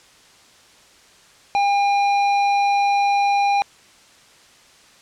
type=tone with hard clipping; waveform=sine; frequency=805 Hz; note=G5; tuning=46 cents sharp; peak=-17 dBFS; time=1.55-3.62 s; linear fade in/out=0 ms; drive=10 dB; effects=white hiss -50 dBFS RMS until 5.01 s + low-pass 7000 Hz 12 dB/octave